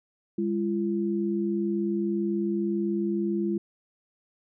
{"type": "tone pair together", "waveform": "sine", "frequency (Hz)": [202.7, 340.9], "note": ["G#3", "F4"], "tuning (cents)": [-42, -42], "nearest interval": "major sixth", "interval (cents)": 900, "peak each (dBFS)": -27, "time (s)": [0.38, 3.58], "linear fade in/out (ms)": 5, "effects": []}